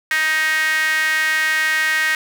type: tone with high-pass filter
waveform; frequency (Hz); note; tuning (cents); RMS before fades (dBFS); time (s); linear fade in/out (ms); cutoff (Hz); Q
sawtooth; 313.3; D#4; +12; -18; 0.11-2.15; 2; 1800; 6.8
effects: none